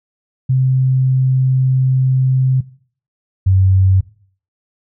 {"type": "tone pair in turn", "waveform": "sine", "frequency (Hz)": [130.5, 94.82], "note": ["C3", "F#2"], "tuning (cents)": [-4, 43], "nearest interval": "tritone", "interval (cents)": 553, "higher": "first", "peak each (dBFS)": [-10, -8], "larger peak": "second", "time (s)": [[0.49, 2.61], [3.46, 4.01]], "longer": "first", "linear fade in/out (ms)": 10, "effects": ["noise-tail reverb RT60 0.5 s tail -19 dB re dry"]}